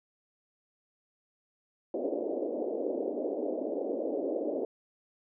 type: band-pass noise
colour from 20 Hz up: white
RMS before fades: -33 dBFS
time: 1.94-4.65 s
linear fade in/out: 2 ms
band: 260 to 600 Hz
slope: 48 dB/octave
effects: none